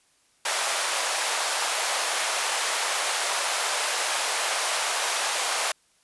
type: high-pass noise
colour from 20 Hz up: pink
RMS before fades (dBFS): -26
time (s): 0.45-5.72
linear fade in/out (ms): 5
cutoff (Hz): 610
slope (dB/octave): 24
effects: white hiss -64 dBFS RMS until 6.03 s + resampled to 24000 Hz